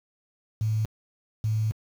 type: tone pair in turn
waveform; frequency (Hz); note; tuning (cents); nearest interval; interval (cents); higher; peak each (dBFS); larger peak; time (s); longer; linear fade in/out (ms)
sine; 109.1 / 109.1; A2 / A2; -14 / -14; unison; 0; neither; -22; neither; 0.61-0.85 / 1.44-1.71; second; 0
effects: high-pass 60 Hz 12 dB/octave + 8-bit